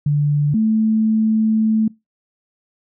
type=tone pair in turn; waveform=sine; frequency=146.3 / 219.2 Hz; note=D3 / A3; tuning=-6 / -6 cents; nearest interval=perfect fifth; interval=700 cents; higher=second; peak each=-13 dBFS; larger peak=neither; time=0.06-0.54 / 0.54-1.88 s; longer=second; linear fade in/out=5 ms; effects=noise-tail reverb RT60 0.2 s tail -22 dB re dry